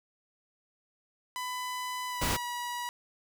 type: tone with pitch glide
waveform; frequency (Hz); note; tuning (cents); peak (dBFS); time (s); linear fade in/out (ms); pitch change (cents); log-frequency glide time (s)
sawtooth; 1000 to 968.2; B5 to B5; +21 to -35; -30; 1.36-2.89; 0; -56; 2.08-2.32
type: noise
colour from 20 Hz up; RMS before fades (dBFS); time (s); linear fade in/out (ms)
pink; -30; 2.21-2.37; 10
effects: none